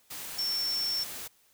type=tone in noise; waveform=sine; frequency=5430 Hz; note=F8; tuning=50 cents flat; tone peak=-28 dBFS; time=0.38-1.04 s; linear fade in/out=10 ms; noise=white; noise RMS=-40 dBFS; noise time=0.1-1.28 s; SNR=+9 dB; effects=white hiss -65 dBFS RMS until 1.53 s